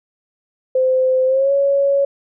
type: tone with pitch glide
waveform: sine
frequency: 517 to 557.3 Hz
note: C5 to C#5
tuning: -21 to +9 cents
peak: -12 dBFS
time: 0.75-2.05 s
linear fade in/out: 5 ms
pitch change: +130 cents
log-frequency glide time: 1.26-1.52 s
effects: none